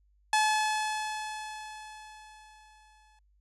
sawtooth tone with exponential decay, 859 Hz, A5, 42 cents flat, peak -18 dBFS, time 0.33-3.19 s, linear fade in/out 2 ms, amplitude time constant 620 ms, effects added 50 Hz sine -63 dBFS peak until 3.4 s + resampled to 24000 Hz

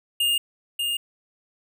square tone pair in turn, 2828 / 2828 Hz, F7 / F7, +21 / +21 cents, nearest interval unison, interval 0 cents, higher neither, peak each -20 / -24 dBFS, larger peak first, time 0.2-0.38 / 0.79-0.97 s, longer neither, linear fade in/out 5 ms, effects none

